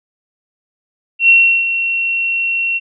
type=tone with ADSR envelope; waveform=sine; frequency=2726 Hz; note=F7; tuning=43 cents flat; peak=-4 dBFS; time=1.19-2.8 s; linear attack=100 ms; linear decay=350 ms; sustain=-10 dB; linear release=33 ms; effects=none